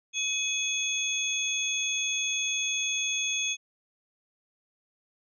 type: tone cluster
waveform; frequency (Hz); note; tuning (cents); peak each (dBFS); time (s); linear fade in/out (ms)
sine; 2534 / 3400 / 6460; D#7 / G#7 / G#8; +31 / +40 / -49; -31; 0.13-3.57; 50
effects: none